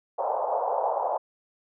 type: band-pass noise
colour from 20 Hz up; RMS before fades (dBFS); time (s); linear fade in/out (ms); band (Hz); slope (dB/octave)
white; -27; 0.18-1.18; 10; 500 to 930; 48
effects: none